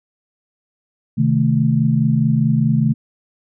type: chord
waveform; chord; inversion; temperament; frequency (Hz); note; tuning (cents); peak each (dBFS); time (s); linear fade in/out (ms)
sine; A diminished; first; equal; 130.81 / 155.56 / 220; C3 / Eb3 / A3; 0 / 0 / 0; -17; 1.17-2.94; 20
effects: none